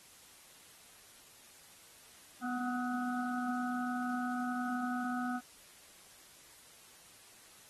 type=harmonic tone with a mistuned harmonic; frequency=246.9 Hz; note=B3; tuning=in tune; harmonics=1 / 3 / 5 / 6; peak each=-35 / -40 / -42 / -43 dBFS; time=2.41-5.41 s; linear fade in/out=50 ms; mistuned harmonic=5; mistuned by=+43 cents; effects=white hiss -58 dBFS RMS until 7.69 s + AAC 32 kbps